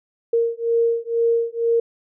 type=beating tone pair; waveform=sine; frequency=462.8 / 464.9 Hz; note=A#4 / A#4; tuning=-13 / -5 cents; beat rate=2.1 Hz; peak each=-20 dBFS; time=0.33-1.8 s; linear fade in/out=5 ms; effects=none